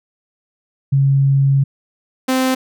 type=tone pair in turn; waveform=sine / sawtooth; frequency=137.5 / 259.6 Hz; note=C#3 / C4; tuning=-14 / -13 cents; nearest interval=major seventh; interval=1101 cents; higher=second; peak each=-10 dBFS; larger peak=neither; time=0.92-1.64 / 2.28-2.55 s; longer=first; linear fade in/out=10 ms; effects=none